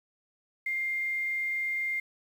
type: tone with quantisation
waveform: sine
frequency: 2108 Hz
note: C7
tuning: 12 cents sharp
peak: -28 dBFS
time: 0.66-2 s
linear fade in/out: 5 ms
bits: 9
effects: none